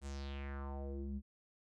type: tone with low-pass filter sweep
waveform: square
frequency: 69.3 Hz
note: C#2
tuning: in tune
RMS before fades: -43 dBFS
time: 0.01-1.22 s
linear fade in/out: 50 ms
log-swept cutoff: 9000 to 170 Hz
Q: 3.3
effects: none